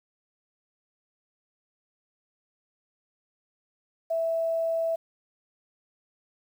sine tone with quantisation, 658 Hz, E5, 3 cents flat, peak -24 dBFS, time 4.1-4.96 s, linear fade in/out 10 ms, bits 9, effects none

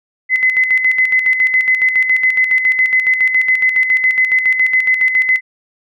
sine tone with tremolo, 2034 Hz, C7, 50 cents flat, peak -8 dBFS, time 0.29-5.41 s, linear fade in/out 50 ms, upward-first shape square, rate 7.2 Hz, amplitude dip 55%, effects none

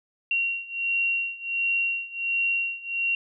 sine beating tone pair, 2748 / 2749.4 Hz, F7 / F7, -29 / -28 cents, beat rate 1.4 Hz, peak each -28 / -26 dBFS, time 0.31-3.15 s, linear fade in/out 2 ms, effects none

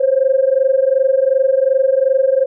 sine tone pair together, 520.3 / 543 Hz, C5 / C#5, -10 / -36 cents, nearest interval minor second, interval 74 cents, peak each -13 dBFS, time 0-2.46 s, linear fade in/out 10 ms, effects tanh soft clip ceiling -3 dBFS

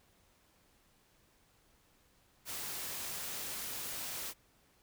white noise, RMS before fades -41 dBFS, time 2.45-4.34 s, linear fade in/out 50 ms, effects pink hiss -69 dBFS RMS until 4.82 s

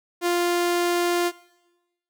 sawtooth tone, 349.2 Hz, F4, in tune, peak -16 dBFS, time 0.21-1.32 s, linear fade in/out 50 ms, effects noise-tail reverb RT60 1.0 s tail -20 dB re dry

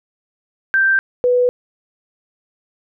sine tone pair in turn, 1568 / 493.9 Hz, G6 / B4, 0 / 0 cents, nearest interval octave + minor sixth, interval 2000 cents, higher first, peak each -11 dBFS, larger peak neither, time 0.74-0.99 / 1.24-1.49 s, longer neither, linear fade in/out 0 ms, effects none

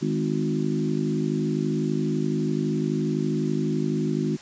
harmonic tone with a mistuned harmonic, 51.91 Hz, G#1, in tune, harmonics 3 / 4 / 5 / 6 / 7, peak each -27 / -28 / -29 / -30 / -30 dBFS, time 0.01-4.37 s, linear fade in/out 20 ms, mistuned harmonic 5, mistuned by -21 cents, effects white hiss -45 dBFS RMS until 4.41 s + resampled to 16000 Hz

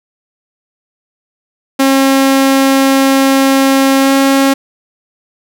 sawtooth tone with pitch glide, 270 to 272.3 Hz, C#4 to C#4, -45 to -31 cents, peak -3 dBFS, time 1.79-4.54 s, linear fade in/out 10 ms, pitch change +14 cents, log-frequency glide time 3.98-4.13 s, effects none

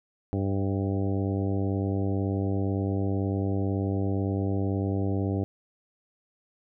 harmonic tone with a mistuned harmonic, 98 Hz, G2, in tune, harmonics 1 / 2 / 3 / 4 / 5 / 6 / 7 / 8, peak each -27 / -32 / -31 / -35 / -38 / -42 / -42 / -44 dBFS, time 0.33-5.44 s, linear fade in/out 0 ms, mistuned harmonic 7, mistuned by -22 cents, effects none

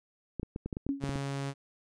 clicks, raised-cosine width 3 ms, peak -22 dBFS, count 10, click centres 0.397 / 0.431 / 0.561 / 0.66 / 0.728 / 0.769 / 0.866 / 1.039 / 1.093 / 1.158 s
sine tone with exponential decay, 277.2 Hz, C#4, in tune, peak -24 dBFS, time 0.89-1.11 s, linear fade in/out 0 ms, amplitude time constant 46 ms
sawtooth tone, 138.59 Hz, C#3, in tune, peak -29 dBFS, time 1-1.54 s, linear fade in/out 50 ms
effects resampled to 22050 Hz

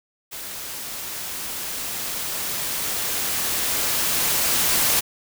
white noise with level ramp, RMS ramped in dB -34 to -19 dBFS, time 0.31-5.01 s, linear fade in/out 20 ms, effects none

